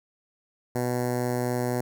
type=tone with notch filter; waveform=10% pulse; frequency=123.47 Hz; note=B2; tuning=in tune; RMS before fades=-27 dBFS; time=0.75-1.81 s; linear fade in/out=5 ms; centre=3100 Hz; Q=0.52; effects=none